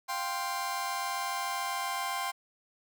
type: chord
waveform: sawtooth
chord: F suspended second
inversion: none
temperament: just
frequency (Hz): 698.5 / 785.8 / 1047.7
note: F5 / G5 / C6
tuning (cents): 0 / +4 / +2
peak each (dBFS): -36 / -32 / -30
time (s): 0.08-2.32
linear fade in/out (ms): 20
effects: none